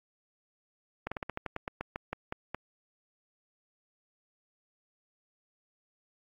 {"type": "slowing click train", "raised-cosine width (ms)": 0.5, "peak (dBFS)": -19, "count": 14, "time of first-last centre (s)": [1.07, 2.546], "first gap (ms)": 46, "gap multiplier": 1.14, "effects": ["AAC 48 kbps"]}